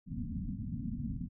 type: low-pass noise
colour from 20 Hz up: white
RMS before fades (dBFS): -38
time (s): 0.06-1.29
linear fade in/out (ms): 50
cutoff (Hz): 260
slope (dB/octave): 96
effects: none